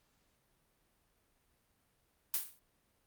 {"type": "noise with exponential decay", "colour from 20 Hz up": "blue", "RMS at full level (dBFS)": -30, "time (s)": [2.34, 2.59], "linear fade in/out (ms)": 0, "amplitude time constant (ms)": 53, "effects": ["pink hiss -75 dBFS RMS until 3.06 s", "Opus 48 kbps"]}